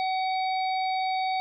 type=harmonic tone; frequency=754 Hz; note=F#5; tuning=32 cents sharp; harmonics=1 / 3 / 5 / 6; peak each=-25 / -35 / -39 / -41 dBFS; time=0-1.4 s; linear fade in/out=0 ms; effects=none